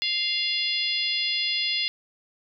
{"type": "harmonic tone with a mistuned harmonic", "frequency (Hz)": 698.5, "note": "F5", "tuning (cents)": 0, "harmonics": [3, 4, 5, 6, 7], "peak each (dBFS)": [-32, -29, -29, -30, -30], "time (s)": [0.02, 1.88], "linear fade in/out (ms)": 0, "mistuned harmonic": 5, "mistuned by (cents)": -31, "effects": []}